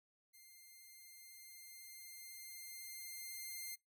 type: tone with level ramp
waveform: 5% pulse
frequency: 2102 Hz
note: C7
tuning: 7 cents sharp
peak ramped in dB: -50 to -34 dBFS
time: 0.33-3.76 s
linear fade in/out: 20 ms
effects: noise-tail reverb RT60 0.2 s tail -25 dB re dry